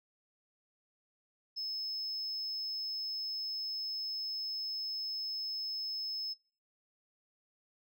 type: tone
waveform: sine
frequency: 5200 Hz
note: E8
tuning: 24 cents flat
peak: -34 dBFS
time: 1.56-6.34 s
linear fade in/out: 20 ms
effects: noise-tail reverb RT60 0.4 s tail -21 dB re dry + tanh soft clip ceiling -34 dBFS